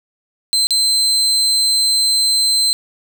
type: tone with dropouts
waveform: 35% pulse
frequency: 4100 Hz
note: C8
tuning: 36 cents flat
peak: -11 dBFS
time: 0.53-2.73 s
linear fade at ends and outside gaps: 0 ms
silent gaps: 0.67-0.707 s
effects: none